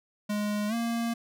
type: tone with pitch glide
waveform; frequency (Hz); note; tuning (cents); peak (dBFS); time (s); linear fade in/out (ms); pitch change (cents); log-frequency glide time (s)
square; 208.2 to 232.4; G#3 to A#3; +5 to -5; -28; 0.29-1.14; 10; +190; 0.68-0.74
effects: none